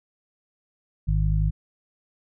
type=harmonic tone; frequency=51.4 Hz; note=G#1; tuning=17 cents flat; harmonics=1 / 2 / 3; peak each=-21 / -26 / -25 dBFS; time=1.07-1.51 s; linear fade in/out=20 ms; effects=none